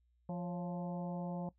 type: harmonic tone with a mistuned harmonic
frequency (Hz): 174.61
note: F3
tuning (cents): 0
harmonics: 1 / 2 / 3 / 4 / 5 / 6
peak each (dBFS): -38 / -51 / -45 / -49 / -50 / -61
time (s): 0.29-1.49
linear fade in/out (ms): 2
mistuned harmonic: 3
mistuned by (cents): +66
effects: noise-tail reverb RT60 0.1 s tail -19 dB re dry + added 60 Hz sine -70 dBFS peak until 1.58 s